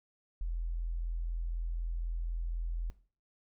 sine tone, 42.01 Hz, E1, 34 cents sharp, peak -32 dBFS, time 0.41-2.9 s, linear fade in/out 0 ms, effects noise-tail reverb RT60 0.4 s tail -17 dB re dry

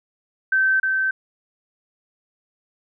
sine tone with echo, 1546 Hz, G6, 24 cents flat, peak -15 dBFS, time 0.52-0.8 s, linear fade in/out 5 ms, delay 310 ms, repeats 1, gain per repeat -3 dB, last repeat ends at 1.11 s, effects none

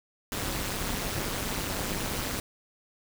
pink noise with amplitude modulation, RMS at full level -28 dBFS, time 0.32-2.4 s, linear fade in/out 2 ms, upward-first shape sine, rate 206 Hz, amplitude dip 90%, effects none

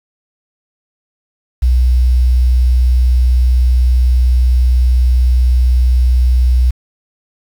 sine tone with quantisation, 62.1 Hz, B1, 10 cents sharp, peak -7 dBFS, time 1.62-6.71 s, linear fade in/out 10 ms, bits 6, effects none

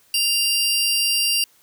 sawtooth tone pair together, 2794 / 4699 Hz, F7 / D8, 0 / 0 cents, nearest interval major sixth, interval 900 cents, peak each -17 / -18 dBFS, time 0.14-1.44 s, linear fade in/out 2 ms, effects white hiss -57 dBFS RMS until 1.62 s

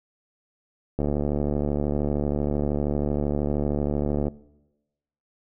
click train, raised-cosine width 2 ms, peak -12 dBFS, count 241, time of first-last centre 0.99-4.282 s, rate 72.9 Hz, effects noise-tail reverb RT60 1.0 s tail -21 dB re dry

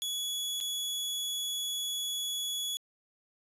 sawtooth tone with dropouts, 3385 Hz, G#7, 32 cents sharp, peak -29 dBFS, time 0.02-2.77 s, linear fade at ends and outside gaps 0 ms, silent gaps 0.603-0.61 s, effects resampled to 32000 Hz

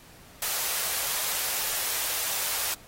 white high-pass noise, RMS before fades -29 dBFS, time 0.42-2.74 s, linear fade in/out 2 ms, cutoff 470 Hz, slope 24 dB/octave, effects pink hiss -52 dBFS RMS until 2.87 s + AAC 48 kbps

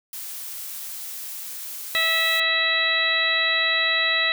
blue noise, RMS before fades -34 dBFS, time 0.13-2.4 s, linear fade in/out 2 ms
harmonic tone, 652 Hz, E5, 19 cents flat, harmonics 1 / 2 / 3 / 4 / 5 / 6, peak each -32 / -30 / -22 / -27 / -32 / -23 dBFS, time 1.95-4.32 s, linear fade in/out 0 ms
effects none

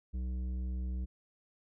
sine tone with tanh clipping, 62.7 Hz, B1, 27 cents sharp, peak -35 dBFS, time 0.13-1.06 s, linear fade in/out 20 ms, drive 10 dB, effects none

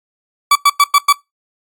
40% pulse tone bursts, 1148 Hz, D6, 40 cents flat, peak -5 dBFS, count 5, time 0.51-1.127 s, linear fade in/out 5 ms, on 45 ms, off 98 ms, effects noise-tail reverb RT60 0.2 s tail -23 dB re dry + AAC 64 kbps

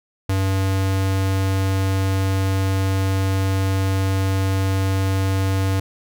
square tone, 96.1 Hz, G2, 34 cents flat, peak -18 dBFS, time 0.29-5.8 s, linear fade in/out 5 ms, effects none

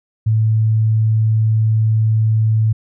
sine tone, 110 Hz, A2, in tune, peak -11 dBFS, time 0.26-2.73 s, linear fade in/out 10 ms, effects none

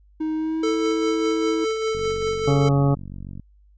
triangle tone with pitch glide, 313.4 to 324.5 Hz, D#4 to E4, +13 to -27 cents, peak -20 dBFS, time 0.2-1.65 s, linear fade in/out 10 ms, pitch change +60 cents, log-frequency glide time 0.35-0.73 s
square tone with tremolo, 441.2 Hz, A4, 5 cents sharp, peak -21 dBFS, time 0.63-2.69 s, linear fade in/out 5 ms, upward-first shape sine, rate 5 Hz, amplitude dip 40%
click train, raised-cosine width 5 ms, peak -24 dBFS, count 69, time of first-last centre 1.95-3.397 s, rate 47 Hz
harmonic tone, 139.8 Hz, C#3, 15 cents sharp, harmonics 1 / 2 / 3 / 4 / 5 / 6 / 8 / 9, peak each -17 / -23 / -27 / -29 / -31 / -33 / -35 / -36 dBFS, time 2.47-2.95 s, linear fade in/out 10 ms
effects added 50 Hz sine -51 dBFS peak until 3.77 s + resampled to 16000 Hz

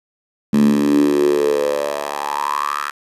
10% pulse tone with high-pass filter sweep, 72.3 Hz, D2, 27 cents flat, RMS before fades -17 dBFS, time 0.53-2.91 s, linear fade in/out 5 ms, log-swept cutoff 200 to 1400 Hz, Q 7.4, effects resampled to 32000 Hz

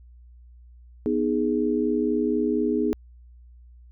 sine chord, G# minor, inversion first, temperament equal, 246.9 / 311.1 / 415.3 Hz, B3 / D#4 / G#4, 0 / 0 / 0 cents, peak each -25 dBFS, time 1.06-2.93 s, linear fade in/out 0 ms, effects added 60 Hz sine -46 dBFS peak until 3.91 s

